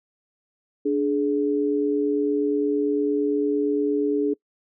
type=tone pair together; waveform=sine; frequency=292 / 420.7 Hz; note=D4 / G#4; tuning=-10 / +22 cents; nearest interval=tritone; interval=632 cents; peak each=-22 dBFS; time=0.85-4.34 s; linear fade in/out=10 ms; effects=noise-tail reverb RT60 0.1 s tail -24 dB re dry